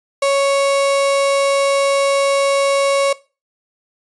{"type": "tone", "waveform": "35% pulse", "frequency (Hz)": 554.4, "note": "C#5", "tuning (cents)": 0, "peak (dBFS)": -11, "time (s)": [0.22, 3.13], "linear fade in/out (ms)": 5, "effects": ["noise-tail reverb RT60 0.3 s tail -19 dB re dry", "resampled to 24000 Hz"]}